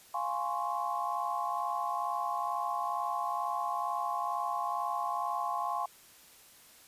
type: chord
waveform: sine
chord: Db major seventh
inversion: first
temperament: equal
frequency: 698.5 / 830.6 / 1046.5 / 1108.7 Hz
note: F5 / Ab5 / C6 / Db6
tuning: 0 / 0 / 0 / 0 cents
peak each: -37 / -36 / -35 / -37 dBFS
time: 0.14-5.86 s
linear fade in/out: 5 ms
effects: white hiss -57 dBFS RMS until 6.87 s + resampled to 32000 Hz